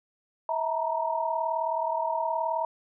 sine tone cluster, 648 / 913 / 952 Hz, E5 / A#5 / A#5, -30 / -36 / +36 cents, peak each -30 dBFS, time 0.49-2.65 s, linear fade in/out 2 ms, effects none

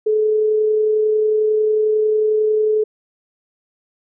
sine tone with amplitude modulation, 430 Hz, A4, 40 cents flat, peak -12 dBFS, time 0.06-2.84 s, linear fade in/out 10 ms, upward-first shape sine, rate 31.1 Hz, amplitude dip 25%, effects none

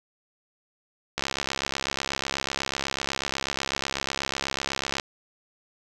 click train, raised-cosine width 0.2 ms, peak -9 dBFS, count 261, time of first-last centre 1.18-4.998 s, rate 68.1 Hz, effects none

